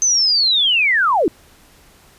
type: linear sweep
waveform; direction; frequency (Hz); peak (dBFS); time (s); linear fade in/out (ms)
sine; down; 6272 to 277.2; -12; 0.02-1.28; 0
effects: pink hiss -49 dBFS RMS until 2.18 s + resampled to 32000 Hz